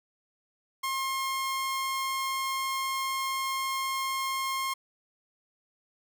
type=tone; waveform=sawtooth; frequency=1069 Hz; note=C6; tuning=37 cents sharp; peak=-25 dBFS; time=0.83-4.74 s; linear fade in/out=10 ms; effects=none